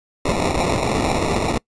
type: noise with sample-and-hold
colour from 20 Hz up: white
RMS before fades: -20 dBFS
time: 0.25-1.58 s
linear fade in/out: 5 ms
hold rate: 1575 Hz
effects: noise-tail reverb RT60 0.1 s tail -25 dB re dry + resampled to 22050 Hz